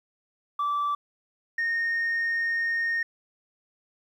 sine tone pair in turn, 1162 / 1844.6 Hz, D6 / A#6, -19 / -19 cents, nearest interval minor sixth, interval 800 cents, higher second, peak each -22 dBFS, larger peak neither, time 0.59-0.95 / 1.58-3.03 s, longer second, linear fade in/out 5 ms, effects tanh soft clip ceiling -22 dBFS + 10-bit

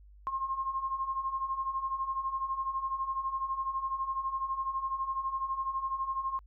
sine beating tone pair, 1059 / 1071 Hz, C6 / C6, +21 / +40 cents, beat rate 12 Hz, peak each -37 / -32 dBFS, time 0.27-6.39 s, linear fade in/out 0 ms, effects added 50 Hz sine -52 dBFS peak until 6.46 s

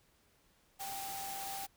sine tone in noise, 785 Hz, G5, 2 cents sharp, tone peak -42 dBFS, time 0.79-1.67 s, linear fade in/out 20 ms, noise white, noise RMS -44 dBFS, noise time 0.79-1.67 s, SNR -1 dB, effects pink hiss -70 dBFS RMS until 1.76 s

